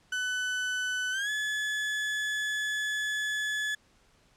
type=tone with pitch glide; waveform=35% pulse; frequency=1500 to 1713.1 Hz; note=F#6 to A6; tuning=+23 to -47 cents; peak=-27 dBFS; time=0.12-3.75 s; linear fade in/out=5 ms; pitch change=+230 cents; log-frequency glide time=1.11-1.3 s; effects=pink hiss -64 dBFS RMS until 4.36 s + low-pass 8000 Hz 12 dB/octave